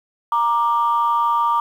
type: tone pair together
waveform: sine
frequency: 936 / 1182.5 Hz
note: A#5 / D6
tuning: +7 / +12 cents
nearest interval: major third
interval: 405 cents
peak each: -17 dBFS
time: 0.32-1.6 s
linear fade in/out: 2 ms
effects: tanh soft clip ceiling -9 dBFS + 8-bit